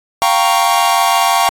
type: chord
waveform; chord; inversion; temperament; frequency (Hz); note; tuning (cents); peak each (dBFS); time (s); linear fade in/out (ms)
45% pulse; G half-diminished seventh; third; equal; 698.5 / 784 / 932.3 / 1108.7; F5 / G5 / Bb5 / Db6; 0 / 0 / 0 / 0; -16; 0.22-1.49; 0
effects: AAC 48 kbps